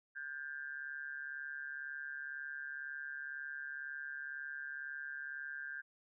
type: tone with amplitude modulation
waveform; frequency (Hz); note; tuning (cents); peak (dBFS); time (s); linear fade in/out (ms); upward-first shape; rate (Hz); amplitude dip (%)
sine; 1591; G6; +25; -38; 0.15-5.82; 20; sine; 142; 80
effects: none